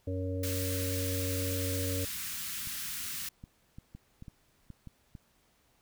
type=harmonic tone; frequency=93 Hz; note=F#2; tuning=9 cents sharp; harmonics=1 / 3 / 5 / 6; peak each=-33 / -38 / -40 / -41 dBFS; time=0.07-2.05 s; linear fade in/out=5 ms
type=band-stop noise; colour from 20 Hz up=white; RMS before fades=-38 dBFS; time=0.43-3.29 s; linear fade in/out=5 ms; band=250 to 1300 Hz; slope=24 dB/octave
type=clicks; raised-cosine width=5 ms; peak=-33 dBFS; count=9; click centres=2.673 / 3.439 / 3.785 / 3.95 / 4.224 / 4.282 / 4.703 / 4.873 / 5.152 s
effects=pink hiss -69 dBFS RMS until 5.81 s